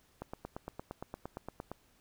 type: click train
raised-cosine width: 1 ms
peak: -26 dBFS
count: 14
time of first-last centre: 0.22-1.716 s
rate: 8.69 Hz
effects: pink hiss -68 dBFS RMS until 2 s